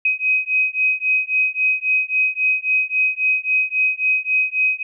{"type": "beating tone pair", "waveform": "sine", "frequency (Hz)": [2522, 2525.7], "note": ["D#7", "D#7"], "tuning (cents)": [23, 25], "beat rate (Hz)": 3.7, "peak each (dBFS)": -19, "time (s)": [0.05, 4.83], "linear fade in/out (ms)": 5, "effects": []}